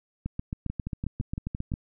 two click trains, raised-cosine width 5 ms, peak -19 / -18 dBFS, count 7 / 12, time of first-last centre 0.7-1.719 / 0.26-1.738 s, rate 5.89 / 7.44 Hz, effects none

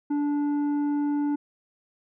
sine tone with tanh clipping, 290.9 Hz, D4, 16 cents flat, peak -24 dBFS, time 0.1-1.36 s, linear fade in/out 10 ms, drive 7 dB, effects none

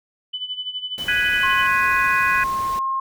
sine tone with tremolo, 3000 Hz, F#7, 23 cents sharp, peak -23 dBFS, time 0.33-1.67 s, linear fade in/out 10 ms, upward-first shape sine, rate 12 Hz, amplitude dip 75%
pink noise, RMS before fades -36 dBFS, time 0.98-2.79 s, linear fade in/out 0 ms
sine chord, G# minor seventh, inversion third, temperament equal, 1480 / 1661.2 / 1975.5 / 2489 Hz, F#6 / G#6 / B6 / D#7, 0 / 0 / 0 / 0 cents, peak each -23 / -21 / -25 / -23 dBFS, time 1.08-2.44 s, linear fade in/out 5 ms
sine tone, 1068 Hz, C6, 35 cents sharp, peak -20 dBFS, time 1.43-3 s, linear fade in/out 5 ms
effects none

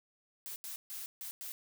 blue noise bursts at uneven times, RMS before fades -43 dBFS, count 5, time 0.46-0.56 / 0.64-0.76 / 0.9-1.06 / 1.21-1.31 / 1.41-1.52 s, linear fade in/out 0 ms, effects none

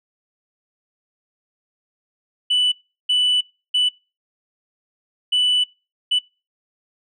sine tone bursts at uneven times, 2977 Hz, F#7, 10 cents sharp, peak -13 dBFS, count 5, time 2.5-2.72 / 3.09-3.41 / 3.74-3.89 / 5.32-5.64 / 6.11-6.19 s, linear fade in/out 10 ms, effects noise-tail reverb RT60 0.3 s tail -24 dB re dry + tanh soft clip ceiling -13 dBFS

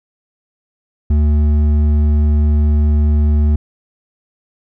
sine tone with hard clipping, 74.6 Hz, D2, 28 cents sharp, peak -11 dBFS, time 1.1-3.56 s, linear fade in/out 5 ms, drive 7 dB, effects none

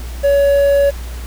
triangle tone with quantisation, 563 Hz, C#5, 27 cents sharp, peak -7 dBFS, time 0.23-0.91 s, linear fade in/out 20 ms, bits 6, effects added 60 Hz sine -24 dBFS peak until 1.26 s + pink hiss -36 dBFS RMS until 1.26 s

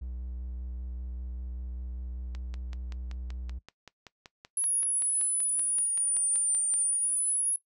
triangle tone with vibrato, 61.74 Hz, B1, in tune, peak -33 dBFS, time 0.01-3.59 s, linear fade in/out 10 ms, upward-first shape square, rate 5.1 Hz, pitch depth 15 cents each way
click train, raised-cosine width 0.2 ms, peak -28 dBFS, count 24, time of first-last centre 2.35-6.739 s, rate 5.24 Hz
sine linear two-way sweep, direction down then up, 10548 to 9030 to 10548 Hz, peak -25 dBFS, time 4.57-7.56 s, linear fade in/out 2 ms, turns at 6.67 s
effects noise-tail reverb RT60 0.1 s tail -18 dB re dry

